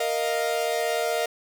45% pulse chord, Bb suspended fourth, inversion none, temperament equal, 466.2 / 622.3 / 698.5 Hz, Bb4 / Eb5 / F5, 0 / 0 / 0 cents, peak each -28 dBFS, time 0-1.26 s, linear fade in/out 5 ms, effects none

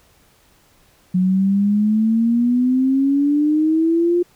sine exponential sweep, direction up, 181.4 to 353.9 Hz, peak -13 dBFS, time 1.14-4.23 s, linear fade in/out 10 ms, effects pink hiss -55 dBFS RMS until 4.35 s

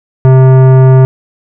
sine tone with tanh clipping, 130.81 Hz, C3, in tune, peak -3 dBFS, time 0.25-1.05 s, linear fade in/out 0 ms, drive 16 dB, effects none

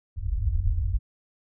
white low-pass noise, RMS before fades -25 dBFS, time 0.16-0.99 s, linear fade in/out 20 ms, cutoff 100 Hz, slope 96 dB/octave, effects none

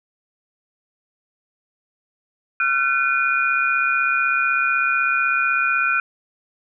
sine tone cluster, 1372 / 1508 / 2444 Hz, F6 / F#6 / D#7, -31 / +32 / -32 cents, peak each -21 dBFS, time 2.6-6 s, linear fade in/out 2 ms, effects none

